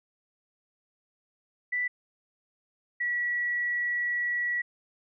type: tone pair in turn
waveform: sine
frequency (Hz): 1975.5 / 1936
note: B6 / B6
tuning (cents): 0 / -35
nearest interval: unison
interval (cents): 35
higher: first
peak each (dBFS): -26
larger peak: neither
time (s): 1.72-1.88 / 3-4.62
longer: second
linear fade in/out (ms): 10
effects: none